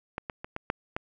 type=clicks; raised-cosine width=0.5 ms; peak=-17 / -19 / -22 / -18 / -11 / -15 dBFS; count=6; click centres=0.181 / 0.298 / 0.445 / 0.564 / 0.701 / 0.965 s; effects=none